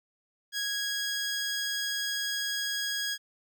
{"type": "tone", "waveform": "15% pulse", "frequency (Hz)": 1652, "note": "G#6", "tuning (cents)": -10, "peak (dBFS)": -23, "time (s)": [0.52, 3.18], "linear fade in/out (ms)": 50, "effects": []}